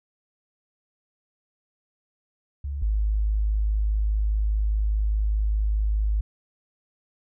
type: tone pair in turn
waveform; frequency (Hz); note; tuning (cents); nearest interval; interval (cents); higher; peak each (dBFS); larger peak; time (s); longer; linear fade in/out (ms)
sine; 70 / 52.44; C#2 / G#1; +18 / +17; perfect fourth; 501; first; -27 / -20; second; 2.64-2.82 / 2.82-6.21; second; 5
effects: none